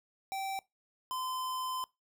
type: tone pair in turn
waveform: square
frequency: 776 / 1026 Hz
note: G5 / C6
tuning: -18 / -34 cents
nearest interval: perfect fourth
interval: 484 cents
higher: second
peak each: -35 / -35 dBFS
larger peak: neither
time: 0.32-0.59 / 1.11-1.84 s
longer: second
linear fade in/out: 0 ms
effects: noise-tail reverb RT60 0.2 s tail -22 dB re dry